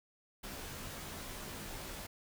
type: noise with comb filter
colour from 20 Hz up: pink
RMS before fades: -45 dBFS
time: 0.43-2.07 s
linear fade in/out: 10 ms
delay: 17 ms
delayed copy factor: -0.7
effects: none